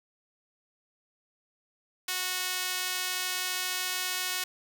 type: tone with high-pass filter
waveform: sawtooth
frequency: 367.1 Hz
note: F#4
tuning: 14 cents flat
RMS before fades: -32 dBFS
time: 2.08-4.44 s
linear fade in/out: 5 ms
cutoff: 2100 Hz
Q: 0.59
effects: none